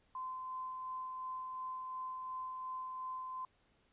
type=tone with tremolo; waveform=sine; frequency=1031 Hz; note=C6; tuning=26 cents flat; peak=-39 dBFS; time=0.15-3.45 s; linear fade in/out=2 ms; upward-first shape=sine; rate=2.8 Hz; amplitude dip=25%; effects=pink hiss -73 dBFS RMS until 3.92 s + resampled to 8000 Hz